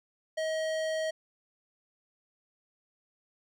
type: tone with hard clipping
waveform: sine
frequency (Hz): 634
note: D#5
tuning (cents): +32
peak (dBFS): -31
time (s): 0.37-1.11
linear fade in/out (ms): 10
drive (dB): 17
effects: none